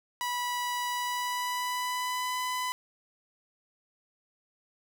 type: tone with pitch glide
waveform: sawtooth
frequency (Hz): 979 to 1003.6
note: B5 to B5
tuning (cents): -15 to +28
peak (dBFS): -26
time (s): 0.21-2.72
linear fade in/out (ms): 0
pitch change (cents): +43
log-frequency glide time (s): 0.9-2.39
effects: none